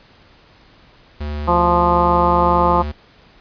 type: tone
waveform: square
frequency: 74.2 Hz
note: D2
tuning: 18 cents sharp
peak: -23 dBFS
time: 1.2-2.92 s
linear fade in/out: 10 ms
type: harmonic tone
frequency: 174.61 Hz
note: F3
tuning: in tune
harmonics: 1 / 2 / 3 / 4 / 5 / 6 / 7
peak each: -22 / -22 / -20 / -23 / -17 / -18 / -21 dBFS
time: 1.47-2.83 s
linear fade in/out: 20 ms
effects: pink hiss -49 dBFS RMS until 3.4 s + resampled to 11025 Hz